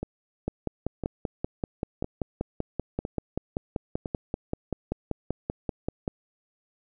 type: two click trains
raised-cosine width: 2 ms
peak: -18 / -14 dBFS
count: 5 / 30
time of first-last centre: 0.03-4.058 / 0.48-6.078 s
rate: 0.993 / 5.18 Hz
effects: none